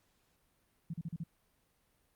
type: tone bursts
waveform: sine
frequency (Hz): 164.81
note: E3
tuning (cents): 0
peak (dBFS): -36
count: 5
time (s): 0.9-1.237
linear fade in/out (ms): 5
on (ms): 37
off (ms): 38
effects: pink hiss -74 dBFS RMS until 2.15 s + Opus 48 kbps